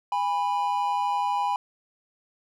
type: tone pair together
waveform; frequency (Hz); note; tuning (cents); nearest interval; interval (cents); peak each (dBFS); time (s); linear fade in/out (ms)
triangle; 816 / 987.8; G#5 / B5; -31 / 0; minor third; 331; -24; 0.12-1.56; 2
effects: none